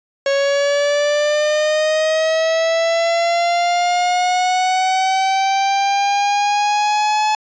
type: linear sweep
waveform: 45% pulse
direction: up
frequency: 551 to 858 Hz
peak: -14 dBFS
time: 0.26-7.35 s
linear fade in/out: 2 ms
effects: resampled to 16000 Hz